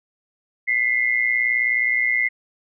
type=tone pair together; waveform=sine; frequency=2004 / 2123 Hz; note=B6 / C7; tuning=+25 / +25 cents; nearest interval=minor second; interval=100 cents; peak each=-20 dBFS; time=0.67-2.29 s; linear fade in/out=20 ms; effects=none